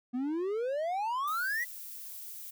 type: exponential sweep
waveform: triangle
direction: up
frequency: 239.7 to 2011 Hz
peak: -28 dBFS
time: 0.13-1.65 s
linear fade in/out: 20 ms
type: noise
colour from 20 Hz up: violet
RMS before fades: -44 dBFS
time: 1.27-2.51 s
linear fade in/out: 10 ms
effects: none